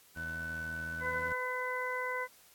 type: tone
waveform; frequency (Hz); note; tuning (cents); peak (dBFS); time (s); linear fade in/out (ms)
sine; 1500; F#6; +23; -37; 0.15-1.37; 50
type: tone with vibrato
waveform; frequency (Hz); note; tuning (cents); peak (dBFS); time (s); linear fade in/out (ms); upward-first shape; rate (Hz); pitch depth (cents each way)
20% pulse; 81.2; E2; -26; -39; 0.16-1.33; 5; triangle; 5.6; 11
type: harmonic tone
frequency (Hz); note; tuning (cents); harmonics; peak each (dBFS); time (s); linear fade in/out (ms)
504; B4; +35; 1 / 2 / 3 / 4; -39 / -38 / -40 / -38; 1-2.28; 50
effects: white hiss -61 dBFS RMS until 2.54 s + AAC 64 kbps